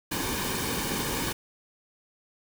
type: noise with comb filter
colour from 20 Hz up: pink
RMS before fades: -30 dBFS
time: 0.11-1.33 s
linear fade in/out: 10 ms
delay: 1.5 ms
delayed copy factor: -0.6
effects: none